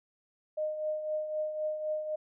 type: tone with tremolo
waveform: sine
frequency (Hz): 615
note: D#5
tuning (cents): -20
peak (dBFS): -28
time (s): 0.57-2.16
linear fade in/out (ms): 10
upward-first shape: triangle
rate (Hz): 3.9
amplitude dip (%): 60
effects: none